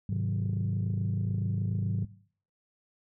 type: chord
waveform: sine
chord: Ab dominant seventh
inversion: none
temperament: equal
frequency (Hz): 103.83 / 130.81 / 155.56 / 185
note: Ab2 / C3 / Eb3 / Gb3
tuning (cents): 0 / 0 / 0 / 0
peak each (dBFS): -29 / -34 / -35 / -32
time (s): 0.09-2.05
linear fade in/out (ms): 5
effects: noise-tail reverb RT60 0.5 s tail -18 dB re dry + tanh soft clip ceiling -22 dBFS